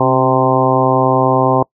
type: harmonic tone with a mistuned harmonic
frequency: 130 Hz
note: C3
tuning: 11 cents flat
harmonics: 1 / 2 / 3 / 4 / 5 / 6 / 7 / 8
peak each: -18 / -18 / -18 / -18 / -18 / -18 / -18 / -18 dBFS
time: 0-1.63 s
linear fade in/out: 5 ms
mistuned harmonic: 2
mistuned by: +37 cents
effects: noise-tail reverb RT60 0.1 s tail -25 dB re dry